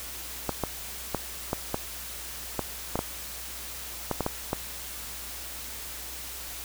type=clicks; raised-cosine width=1 ms; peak=-12 dBFS; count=12; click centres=0.493 / 0.637 / 1.147 / 1.531 / 1.744 / 2.593 / 2.956 / 2.991 / 4.113 / 4.207 / 4.264 / 4.531 s; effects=added 60 Hz sine -47 dBFS peak until 6.64 s + white hiss -39 dBFS RMS until 6.64 s